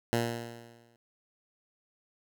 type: tone with exponential decay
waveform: 10% pulse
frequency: 117.3 Hz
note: A#2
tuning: 11 cents sharp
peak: -16 dBFS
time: 0.13-0.96 s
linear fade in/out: 0 ms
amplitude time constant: 180 ms
effects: none